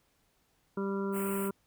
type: harmonic tone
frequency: 196.8 Hz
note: G3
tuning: 7 cents sharp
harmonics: 1 / 2 / 3 / 5 / 6 / 7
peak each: -33 / -34 / -47 / -43 / -49 / -44 dBFS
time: 0.77-1.51 s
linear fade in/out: 5 ms
type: band-stop noise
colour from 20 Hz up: white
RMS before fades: -41 dBFS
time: 1.12-1.51 s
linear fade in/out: 50 ms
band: 2900 to 7700 Hz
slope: 96 dB/octave
effects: pink hiss -72 dBFS RMS until 1.66 s